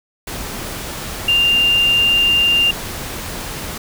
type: tone in noise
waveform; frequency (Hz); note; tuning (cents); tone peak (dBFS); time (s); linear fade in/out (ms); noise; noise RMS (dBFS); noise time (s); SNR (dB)
sine; 2794; F7; 0; -11; 1.28-2.71; 5; pink; -27; 0.27-3.78; +13
effects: none